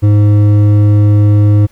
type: tone with hard clipping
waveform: sine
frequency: 103.8 Hz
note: G#2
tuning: in tune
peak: -6 dBFS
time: 0.02-1.67 s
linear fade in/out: 20 ms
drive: 8 dB
effects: pink hiss -50 dBFS RMS until 1.71 s